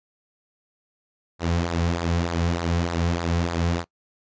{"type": "tone with flanger", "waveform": "sawtooth", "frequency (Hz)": 85.1, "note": "F2", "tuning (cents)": -44, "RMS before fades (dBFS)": -24, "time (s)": [1.39, 3.85], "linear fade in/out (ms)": 50, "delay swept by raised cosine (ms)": [0.33, 3.43], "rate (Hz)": 3.3, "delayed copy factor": -0.65, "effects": ["noise-tail reverb RT60 0.1 s tail -23 dB re dry", "resampled to 16000 Hz"]}